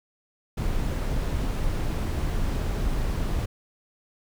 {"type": "noise", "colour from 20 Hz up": "brown", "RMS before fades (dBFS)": -26, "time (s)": [0.57, 3.46], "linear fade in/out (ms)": 10, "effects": []}